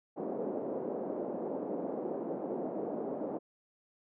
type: band-pass noise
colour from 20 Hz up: white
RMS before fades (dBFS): -37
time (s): 0.16-3.39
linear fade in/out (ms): 20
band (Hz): 220 to 580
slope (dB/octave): 24
effects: none